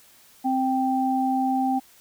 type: tone pair together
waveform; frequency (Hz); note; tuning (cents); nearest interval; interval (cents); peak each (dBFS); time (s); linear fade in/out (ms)
sine; 261.6 / 783.9; C4 / G5; 0 / 0; octave + perfect fifth; 1900; -23; 0.44-1.8; 20
effects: white hiss -54 dBFS RMS until 2 s